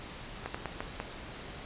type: slowing click train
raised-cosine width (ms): 0.5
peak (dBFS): -19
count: 5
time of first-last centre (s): 0.46-1.001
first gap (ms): 85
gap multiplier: 1.32
effects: pink hiss -44 dBFS RMS until 1.65 s + resampled to 8000 Hz